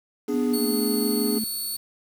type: chord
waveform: triangle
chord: G# diminished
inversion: first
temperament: equal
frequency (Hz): 246.9 / 293.7 / 415.3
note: B3 / D4 / G#4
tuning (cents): 0 / 0 / 0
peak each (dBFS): -26 / -26 / -25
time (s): 0.28-1.39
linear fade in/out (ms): 10
type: tone with pitch glide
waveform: sine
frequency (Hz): 246.9 to 221.2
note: B3 to A3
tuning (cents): 0 to +9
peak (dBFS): -26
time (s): 0.34-1.44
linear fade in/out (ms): 2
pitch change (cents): -191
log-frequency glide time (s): 0.46-0.8
type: tone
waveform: 10% pulse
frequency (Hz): 4435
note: C#8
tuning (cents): 0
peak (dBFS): -21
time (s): 0.53-1.77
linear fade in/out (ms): 10
effects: 7-bit